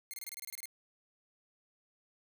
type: tone bursts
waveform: 5% pulse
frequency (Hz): 2122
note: C7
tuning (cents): +24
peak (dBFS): -31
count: 11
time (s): 0.11-0.656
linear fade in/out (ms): 0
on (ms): 26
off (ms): 26
effects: none